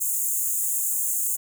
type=high-pass noise; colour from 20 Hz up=pink; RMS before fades=-25 dBFS; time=0-1.37 s; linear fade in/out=20 ms; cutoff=6700 Hz; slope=96 dB/octave; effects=none